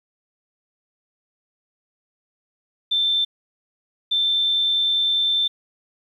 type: tone bursts at uneven times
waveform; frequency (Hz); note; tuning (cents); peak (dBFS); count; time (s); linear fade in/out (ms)
sine; 3555; A7; +17; -17; 2; 2.91-3.25 / 4.11-5.48; 10
effects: 9-bit